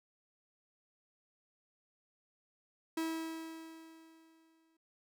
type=tone with exponential decay; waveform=45% pulse; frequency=324.1 Hz; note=E4; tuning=29 cents flat; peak=-33 dBFS; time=2.97-4.77 s; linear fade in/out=5 ms; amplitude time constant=390 ms; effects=none